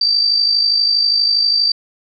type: tone with amplitude modulation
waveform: sine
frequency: 4659 Hz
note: D8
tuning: 15 cents flat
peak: -9 dBFS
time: 0.01-1.72 s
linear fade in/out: 5 ms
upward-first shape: sine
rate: 52.4 Hz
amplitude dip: 55%
effects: none